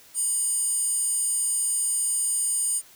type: tone with high-pass filter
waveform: square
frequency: 985 Hz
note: B5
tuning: 5 cents flat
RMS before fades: -25 dBFS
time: 0.14-2.82 s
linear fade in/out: 50 ms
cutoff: 8600 Hz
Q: 8.8
effects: white hiss -52 dBFS RMS until 2.95 s